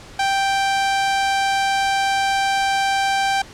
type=tone; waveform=sawtooth; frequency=784 Hz; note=G5; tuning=in tune; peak=-13 dBFS; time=0.19-3.42 s; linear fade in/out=5 ms; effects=pink hiss -41 dBFS RMS until 3.53 s + low-pass 7000 Hz 12 dB/octave